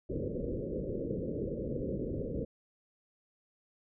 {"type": "low-pass noise", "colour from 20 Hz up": "white", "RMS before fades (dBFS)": -36, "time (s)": [0.09, 2.45], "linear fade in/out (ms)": 10, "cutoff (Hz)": 550, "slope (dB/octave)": 96, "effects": []}